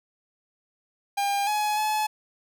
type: tone with pitch steps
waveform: 45% pulse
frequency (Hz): 803 / 843 / 856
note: G5 / G#5 / A5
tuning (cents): +41 / +26 / -48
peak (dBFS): -23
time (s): 1.17-2.07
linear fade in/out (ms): 10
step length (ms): 300
effects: none